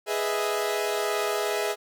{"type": "chord", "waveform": "sawtooth", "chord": "E major seventh", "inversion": "first", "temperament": "equal", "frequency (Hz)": [415.3, 493.9, 622.3, 659.3], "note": ["G#4", "B4", "D#5", "E5"], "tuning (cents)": [0, 0, 0, 0], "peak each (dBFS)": [-24, -30, -29, -27], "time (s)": [0.06, 1.76], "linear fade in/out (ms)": 50, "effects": []}